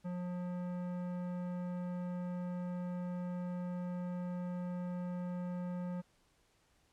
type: tone with tanh clipping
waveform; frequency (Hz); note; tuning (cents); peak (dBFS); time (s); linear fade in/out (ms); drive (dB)
sine; 178.5; F3; +38; -39; 0.04-6.02; 20; 15
effects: pink hiss -72 dBFS RMS until 6.92 s + low-pass 10000 Hz 12 dB/octave